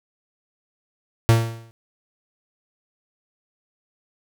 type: tone with exponential decay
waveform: 45% pulse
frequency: 114.3 Hz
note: A#2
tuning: 34 cents flat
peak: -9 dBFS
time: 1.29-1.71 s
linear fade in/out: 0 ms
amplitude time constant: 90 ms
effects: none